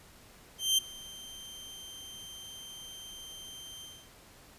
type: tone with ADSR envelope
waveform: sawtooth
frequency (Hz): 3136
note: G7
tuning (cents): 0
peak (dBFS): -19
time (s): 0.58-4.1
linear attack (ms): 200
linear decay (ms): 11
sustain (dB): -22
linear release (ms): 280
effects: pink hiss -56 dBFS RMS until 4.58 s + resampled to 32000 Hz